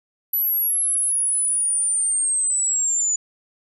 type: linear sweep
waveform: sine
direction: down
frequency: 11910 to 6910 Hz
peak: -18 dBFS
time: 0.33-3.16 s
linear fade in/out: 5 ms
effects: none